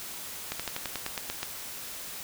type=slowing click train; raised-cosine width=0.2 ms; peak=-14 dBFS; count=10; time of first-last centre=0.52-1.43 s; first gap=76 ms; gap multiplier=1.07; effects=white hiss -40 dBFS RMS until 2.23 s